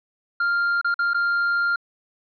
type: tone with dropouts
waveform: triangle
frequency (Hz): 1396.9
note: F6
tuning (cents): 0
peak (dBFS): -17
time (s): 0.4-1.76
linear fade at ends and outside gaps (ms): 5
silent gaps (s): 0.814-0.845 / 0.943-0.99 / 1.135-1.144
effects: resampled to 11025 Hz